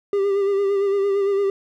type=tone with vibrato; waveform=triangle; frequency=397.7 Hz; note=G4; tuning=25 cents sharp; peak=-15 dBFS; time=0.13-1.5 s; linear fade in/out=2 ms; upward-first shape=sine; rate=8.8 Hz; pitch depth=36 cents each way; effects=none